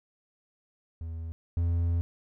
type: tone pair in turn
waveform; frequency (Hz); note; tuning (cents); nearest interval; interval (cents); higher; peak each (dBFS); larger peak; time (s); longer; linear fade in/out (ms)
triangle; 82 / 85.08; E2 / F2; -9 / -45; minor second; 64; second; -32 / -22; second; 1.01-1.32 / 1.57-2.01; second; 0
effects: none